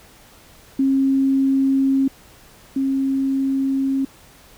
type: tone pair in turn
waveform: sine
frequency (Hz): 270 / 270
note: C#4 / C#4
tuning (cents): -45 / -45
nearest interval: unison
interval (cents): 0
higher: neither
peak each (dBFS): -14 / -17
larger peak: first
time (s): 0.79-2.08 / 2.76-4.05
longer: neither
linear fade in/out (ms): 5
effects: pink hiss -48 dBFS RMS until 4.57 s